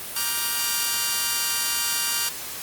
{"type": "chord", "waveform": "5% pulse", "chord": "G minor seventh", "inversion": "first", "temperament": "just", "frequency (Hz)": [940.8, 1176, 1411.2, 1568], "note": ["Bb5", "D6", "F6", "G6"], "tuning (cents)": [16, 2, 18, 0], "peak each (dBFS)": -19, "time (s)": [0.16, 2.29], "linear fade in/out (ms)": 5, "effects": ["white hiss -34 dBFS RMS until 2.62 s", "Opus 32 kbps"]}